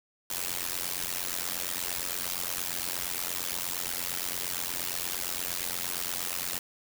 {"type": "noise with amplitude modulation", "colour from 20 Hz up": "white", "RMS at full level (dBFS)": -29, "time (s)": [0.3, 6.59], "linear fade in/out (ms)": 5, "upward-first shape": "sine", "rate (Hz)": 88.6, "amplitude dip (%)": 100, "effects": []}